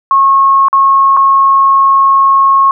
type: tone with dropouts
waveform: sine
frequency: 1090 Hz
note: C#6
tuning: 29 cents flat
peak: -4 dBFS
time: 0.11-2.71 s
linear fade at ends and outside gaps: 1 ms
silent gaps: 0.684-0.729 / 1.167-1.171 s
effects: none